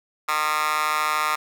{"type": "tone with high-pass filter", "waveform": "10% pulse", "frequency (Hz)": 152.9, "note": "D#3", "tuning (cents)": -30, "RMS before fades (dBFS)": -23, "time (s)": [0.28, 1.36], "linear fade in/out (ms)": 10, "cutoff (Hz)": 1300, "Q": 6.7, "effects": []}